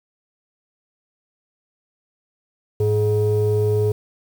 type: tone pair together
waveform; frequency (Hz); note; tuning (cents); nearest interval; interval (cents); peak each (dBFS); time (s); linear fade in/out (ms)
sine; 105.7 / 422.8; G#2 / G#4; +31 / +31; 2 octaves; 2400; -17; 2.8-3.92; 5
effects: tanh soft clip ceiling -11 dBFS + 7-bit